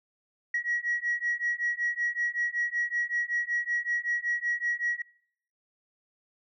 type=beating tone pair; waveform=sine; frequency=1909 / 1914.3 Hz; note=A#6 / A#6; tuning=+41 / +45 cents; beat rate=5.3 Hz; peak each=-29 dBFS; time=0.54-5.02 s; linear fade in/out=5 ms; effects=noise-tail reverb RT60 0.7 s tail -26 dB re dry + tanh soft clip ceiling -21 dBFS